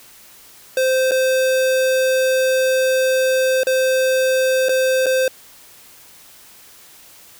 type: tone with dropouts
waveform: square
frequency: 520 Hz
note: C5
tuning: 11 cents flat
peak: -15 dBFS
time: 0.77-5.28 s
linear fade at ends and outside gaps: 2 ms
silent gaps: 1.111-1.117 / 3.634-3.669 / 4.686-4.692 / 5.06-5.065 s
effects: white hiss -45 dBFS RMS until 7.39 s